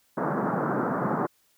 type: band-pass noise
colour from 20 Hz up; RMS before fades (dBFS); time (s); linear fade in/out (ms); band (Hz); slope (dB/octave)
pink; -27; 0.17-1.27; 10; 140 to 1500; 48
effects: white hiss -66 dBFS RMS until 1.57 s